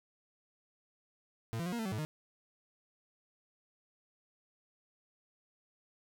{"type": "tone with pitch steps", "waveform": "40% pulse", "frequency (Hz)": [113.1, 169.2, 179.2, 236, 222.6, 189.9, 107.7, 153.9], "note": ["A2", "E3", "F3", "A#3", "A3", "F#3", "A2", "D#3"], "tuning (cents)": [48, 45, 45, 22, 20, 45, -37, -19], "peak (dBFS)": -34, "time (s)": [1.53, 2.05], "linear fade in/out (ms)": 0, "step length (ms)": 65, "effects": []}